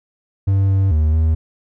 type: tone with pitch steps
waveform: triangle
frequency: 97.6 / 96.8 / 77.2 / 79.6 Hz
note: G2 / G2 / D#2 / D#2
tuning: -7 / -21 / -13 / +40 cents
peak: -10 dBFS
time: 0.47-1.35 s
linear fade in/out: 10 ms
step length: 220 ms
effects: none